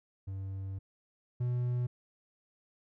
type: tone pair in turn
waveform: triangle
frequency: 96.5 / 122.92 Hz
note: G2 / B2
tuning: -27 / -8 cents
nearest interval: major third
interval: 419 cents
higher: second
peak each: -34 / -27 dBFS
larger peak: second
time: 0.27-0.79 / 1.4-1.87 s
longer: first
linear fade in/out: 10 ms
effects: none